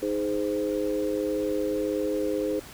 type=chord; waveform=sine; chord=Ab major; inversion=second; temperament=equal with one note detuned; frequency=311.1 / 415.3 / 516.9 Hz; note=Eb4 / Ab4 / C5; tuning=0 / 0 / -21 cents; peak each=-29 dBFS; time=0.02-2.6 s; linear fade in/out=10 ms; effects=added 50 Hz sine -54 dBFS peak until 2.73 s + pink hiss -45 dBFS RMS until 2.73 s